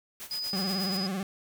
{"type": "noise with tremolo", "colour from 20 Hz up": "white", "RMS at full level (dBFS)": -40, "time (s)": [0.2, 0.97], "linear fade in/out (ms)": 0, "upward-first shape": "sine", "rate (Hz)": 8.3, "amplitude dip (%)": 80}
{"type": "tone", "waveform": "sine", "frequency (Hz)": 4978, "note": "D#8", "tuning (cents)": 0, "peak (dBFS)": -31, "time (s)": [0.31, 1.07], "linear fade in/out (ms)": 2}
{"type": "tone with vibrato", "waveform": "40% pulse", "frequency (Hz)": 190.6, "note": "G3", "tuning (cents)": -48, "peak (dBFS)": -29, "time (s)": [0.53, 1.23], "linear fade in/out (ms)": 2, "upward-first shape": "triangle", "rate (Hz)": 18, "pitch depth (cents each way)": 110}
{"effects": []}